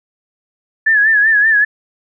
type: tone with vibrato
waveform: sine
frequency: 1726 Hz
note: A6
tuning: 34 cents flat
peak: -8 dBFS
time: 0.86-1.65 s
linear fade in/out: 10 ms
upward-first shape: sine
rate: 5.2 Hz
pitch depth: 77 cents each way
effects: none